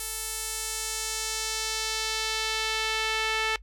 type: tone with band-pass filter sweep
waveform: sawtooth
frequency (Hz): 440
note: A4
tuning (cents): 0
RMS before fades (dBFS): -30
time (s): 0-3.56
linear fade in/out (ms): 2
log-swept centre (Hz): 11000 to 2500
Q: 1.1
effects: noise-tail reverb RT60 0.1 s tail -21 dB re dry + added 50 Hz sine -45 dBFS peak until 3.62 s